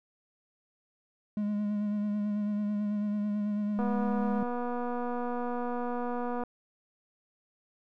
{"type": "tone with vibrato", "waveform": "triangle", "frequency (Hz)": 207.7, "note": "G#3", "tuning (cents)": 0, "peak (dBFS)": -26, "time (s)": [1.37, 4.43], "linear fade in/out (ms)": 2, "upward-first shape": "sine", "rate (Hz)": 9.1, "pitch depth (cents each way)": 24}
{"type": "click train", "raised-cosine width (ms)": 1, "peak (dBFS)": -22, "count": 644, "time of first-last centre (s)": [3.79, 6.436], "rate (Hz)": 243}
{"effects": []}